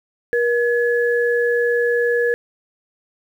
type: tone pair together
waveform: sine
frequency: 477.6 / 1700 Hz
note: A#4 / G#6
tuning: +42 / +40 cents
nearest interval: octave + minor seventh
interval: 2198 cents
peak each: -16 / -21 dBFS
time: 0.33-2.34 s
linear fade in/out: 0 ms
effects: 8-bit